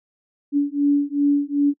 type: beating tone pair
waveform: sine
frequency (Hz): 285.1 / 287.7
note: C#4 / D4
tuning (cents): +49 / -36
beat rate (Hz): 2.6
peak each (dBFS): -19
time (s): 0.52-1.74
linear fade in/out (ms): 50
effects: noise-tail reverb RT60 0.1 s tail -26 dB re dry

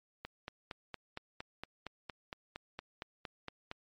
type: click train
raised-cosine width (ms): 0.3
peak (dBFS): -25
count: 16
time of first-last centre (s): 0.25-3.714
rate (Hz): 4.33
effects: MP3 48 kbps

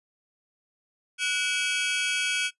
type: tone cluster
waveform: 40% pulse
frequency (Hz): 1474 / 2291 / 2585 / 3263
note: F#6 / D7 / E7 / G#7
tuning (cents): -7 / -44 / -34 / -31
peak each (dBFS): -30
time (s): 1.18-2.51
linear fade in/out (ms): 50
effects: noise-tail reverb RT60 0.1 s tail -17 dB re dry + resampled to 24000 Hz

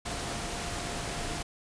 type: tone in noise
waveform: sine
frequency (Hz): 698.5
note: F5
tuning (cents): 0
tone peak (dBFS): -43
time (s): 0.05-1.43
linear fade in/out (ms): 10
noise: pink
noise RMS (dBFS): -35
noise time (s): 0.05-1.43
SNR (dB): -11
effects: resampled to 22050 Hz

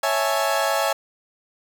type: chord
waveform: 30% pulse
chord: A major seventh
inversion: first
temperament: equal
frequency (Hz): 554.4 / 659.3 / 830.6 / 880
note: C#5 / E5 / G#5 / A5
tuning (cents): 0 / 0 / 0 / 0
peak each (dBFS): -22 / -21 / -23 / -26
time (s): 0.03-0.93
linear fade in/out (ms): 5
effects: 8-bit

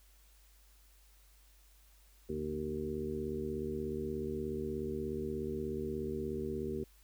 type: harmonic tone with a mistuned harmonic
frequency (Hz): 76.7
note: D#2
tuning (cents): -24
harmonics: 1 / 2 / 3 / 4 / 5 / 6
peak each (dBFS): -45 / -46 / -41 / -46 / -38 / -45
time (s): 2.29-6.84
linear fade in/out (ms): 5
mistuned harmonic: 2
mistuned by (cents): -69
effects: added 50 Hz sine -61 dBFS peak until 7.03 s + white hiss -67 dBFS RMS until 7.03 s

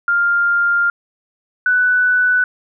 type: tone pair in turn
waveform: sine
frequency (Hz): 1400 / 1490.8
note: F6 / F#6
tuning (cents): +4 / +13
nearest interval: minor second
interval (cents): 109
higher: second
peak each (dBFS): -12 / -11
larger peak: second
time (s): 0.08-0.9 / 1.66-2.44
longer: first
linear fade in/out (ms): 2
effects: none

